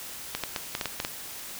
clicks, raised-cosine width 0.2 ms, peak -11 dBFS, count 8, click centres 0.35 / 0.437 / 0.562 / 0.751 / 0.812 / 0.857 / 1.001 / 1.049 s, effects white hiss -40 dBFS RMS until 1.59 s

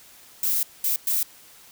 violet noise bursts at uneven times, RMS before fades -23 dBFS, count 3, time 0.43-0.63 / 0.84-0.96 / 1.07-1.23 s, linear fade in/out 2 ms, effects white hiss -50 dBFS RMS until 1.71 s

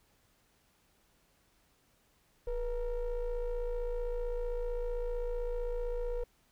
triangle ring-modulated tone, 228.2 Hz, A#3, 37 cents flat, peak -27 dBFS, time 2.47-6.24 s, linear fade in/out 5 ms, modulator 256 Hz, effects pink hiss -70 dBFS RMS until 6.51 s

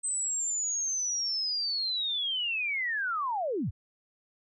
sine linear sweep, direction down, 8220 to 59.7 Hz, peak -28 dBFS, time 0.03-3.71 s, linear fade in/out 20 ms, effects none

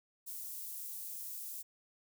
white high-pass noise, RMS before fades -44 dBFS, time 0.26-1.63 s, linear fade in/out 20 ms, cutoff 9700 Hz, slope 12 dB/octave, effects none

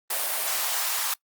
white noise with high-pass filter sweep, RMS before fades -27 dBFS, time 0.1-1.14 s, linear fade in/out 5 ms, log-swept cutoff 580 to 960 Hz, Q 1.7, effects noise-tail reverb RT60 0.1 s tail -23 dB re dry + Opus 32 kbps

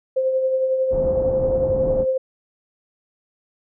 sine tone with tremolo, 523 Hz, C5, 1 cent flat, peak -15 dBFS, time 0.16-2.18 s, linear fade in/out 10 ms, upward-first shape triangle, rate 11 Hz, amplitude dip 45%
pink low-pass noise, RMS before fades -27 dBFS, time 0.9-2.06 s, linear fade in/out 50 ms, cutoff 730 Hz, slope 24 dB/octave
effects none

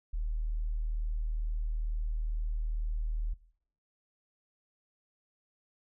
sine tone, 38.89 Hz, D#1, in tune, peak -30 dBFS, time 0.13-3.34 s, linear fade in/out 10 ms, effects noise-tail reverb RT60 0.7 s tail -20 dB re dry

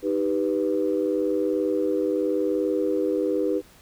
sine chord, Eb augmented, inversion none, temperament equal, 311.1 / 392 / 493.9 Hz, Eb4 / G4 / B4, 0 / 0 / 0 cents, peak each -25 dBFS, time 0.02-3.62 s, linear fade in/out 50 ms, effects tanh soft clip ceiling -12 dBFS + pink hiss -53 dBFS RMS until 3.81 s

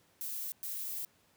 violet noise bursts at uneven times, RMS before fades -39 dBFS, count 2, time 0.21-0.52 / 0.63-1.05 s, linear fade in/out 0 ms, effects pink hiss -68 dBFS RMS until 1.36 s + high-pass 100 Hz 12 dB/octave

